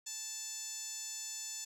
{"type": "tone with band-pass filter", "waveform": "10% pulse", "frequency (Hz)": 880, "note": "A5", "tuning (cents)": 0, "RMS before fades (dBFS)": -43, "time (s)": [0.06, 1.65], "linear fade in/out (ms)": 10, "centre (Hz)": 7500, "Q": 8.4, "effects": []}